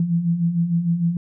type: beating tone pair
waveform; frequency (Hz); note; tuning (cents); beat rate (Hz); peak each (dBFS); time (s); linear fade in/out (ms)
sine; 164.81 / 171.41; E3 / F3; 0 / -32; 6.6; -25 / -18; 0-1.17; 2
effects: none